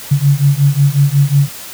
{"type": "beating tone pair", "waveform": "sine", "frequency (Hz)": [138.59, 144.09], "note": ["C#3", "D3"], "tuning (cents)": [0, -33], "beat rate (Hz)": 5.5, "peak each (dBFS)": -11, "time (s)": [0.11, 1.49], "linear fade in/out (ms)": 10, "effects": ["white hiss -30 dBFS RMS until 1.73 s"]}